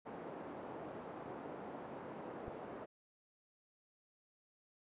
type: band-pass noise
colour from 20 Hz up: pink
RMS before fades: -48 dBFS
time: 0.05-2.86 s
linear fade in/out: 20 ms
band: 280 to 850 Hz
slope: 12 dB/octave
type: click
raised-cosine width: 3 ms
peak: -33 dBFS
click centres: 2.481 s
effects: resampled to 8000 Hz